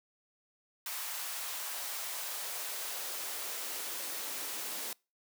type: noise with high-pass filter sweep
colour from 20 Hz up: white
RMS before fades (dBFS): -39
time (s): 0.86-4.93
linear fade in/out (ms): 2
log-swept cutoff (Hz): 930 to 280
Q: 1.2
effects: noise-tail reverb RT60 0.3 s tail -26 dB re dry